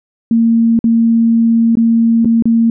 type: tone with dropouts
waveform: sine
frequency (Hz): 229.3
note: A#3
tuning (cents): -28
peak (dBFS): -7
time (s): 0.31-2.7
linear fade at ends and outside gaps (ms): 2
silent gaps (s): 0.791-0.841 / 1.754-1.771 / 2.247-2.255 / 2.424-2.455
effects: none